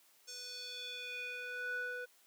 square tone with band-pass filter sweep, 493.9 Hz, B4, in tune, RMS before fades -43 dBFS, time 0.27-2.06 s, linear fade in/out 20 ms, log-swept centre 6100 to 1100 Hz, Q 3.6, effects white hiss -67 dBFS RMS until 2.26 s + high-pass 300 Hz 12 dB/octave

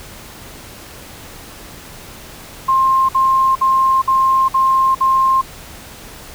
sine tone bursts, 1059 Hz, C6, 21 cents sharp, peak -10 dBFS, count 6, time 2.68-5.415 s, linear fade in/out 10 ms, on 410 ms, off 55 ms, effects pink hiss -36 dBFS RMS until 6.34 s

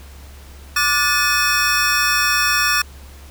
square tone cluster, 1173 / 1447 / 1747 / 2534 / 5540 Hz, D6 / F#6 / A6 / D#7 / F8, -2 / -39 / -13 / +31 / -15 cents, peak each -22 dBFS, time 0.76-2.82 s, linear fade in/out 5 ms, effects added 69 Hz sine -37 dBFS peak until 3.3 s + pink hiss -45 dBFS RMS until 3.3 s

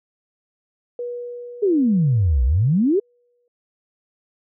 sine tone with exponential decay, 484.3 Hz, B4, 34 cents flat, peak -24 dBFS, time 0.99-3.48 s, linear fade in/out 2 ms, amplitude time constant 540 ms
sine exponential two-way sweep, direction down then up, 430.6 to 58.27 to 430.6 Hz, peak -14 dBFS, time 1.62-3 s, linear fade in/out 10 ms, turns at 2.44 s
effects none

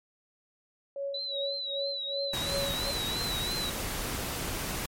sine tone with tremolo, 557 Hz, C#5, 8 cents sharp, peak -30 dBFS, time 0.96-2.91 s, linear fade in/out 2 ms, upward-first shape sine, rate 2.6 Hz, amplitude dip 95%
sine tone with vibrato, 3951 Hz, B7, in tune, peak -32 dBFS, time 1.14-3.7 s, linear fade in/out 5 ms, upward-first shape triangle, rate 3 Hz, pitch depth 84 cents each way
pink noise, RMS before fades -34 dBFS, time 2.33-4.86 s, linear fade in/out 5 ms
effects MP3 64 kbps

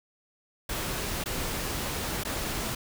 pink noise with dropouts, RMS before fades -32 dBFS, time 0.69-2.75 s, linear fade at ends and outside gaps 5 ms, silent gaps 1.24-1.258 / 2.236-2.249 s, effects none

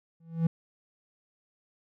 triangle tone with exponential growth, 164.81 Hz, E3, in tune, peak -17 dBFS, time 0.2-0.47 s, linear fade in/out 5 ms, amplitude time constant 57 ms, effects none

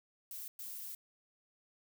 violet noise bursts at uneven times, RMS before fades -45 dBFS, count 2, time 0.31-0.48 / 0.59-0.95 s, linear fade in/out 2 ms, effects none

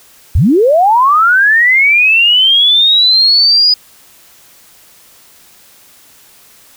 sine linear sweep, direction up, 51.91 to 4978 Hz, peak -5 dBFS, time 0.35-3.74 s, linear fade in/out 5 ms, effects white hiss -43 dBFS RMS until 6.76 s

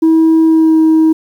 sine tone with pitch glide, 322.6 to 318.2 Hz, E4 to D#4, -37 to +39 cents, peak -3 dBFS, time 0.02-1.13 s, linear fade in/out 10 ms, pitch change -24 cents, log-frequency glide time 0.44-0.79 s, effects tanh soft clip ceiling -4 dBFS + 7-bit

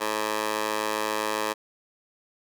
15% pulse tone with high-pass filter, 107.4 Hz, A2, 41 cents flat, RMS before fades -28 dBFS, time 0-1.54 s, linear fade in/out 20 ms, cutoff 650 Hz, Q 1.5, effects none

